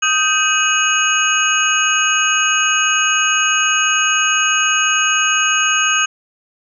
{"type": "tone cluster", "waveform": "sine", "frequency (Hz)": [1249, 1559, 2529, 2905, 6610], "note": ["D#6", "G6", "D#7", "F#7", "G#8"], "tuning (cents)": [6, -10, 28, -32, -9], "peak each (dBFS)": -19, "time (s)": [0.02, 6.06], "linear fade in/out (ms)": 10, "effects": []}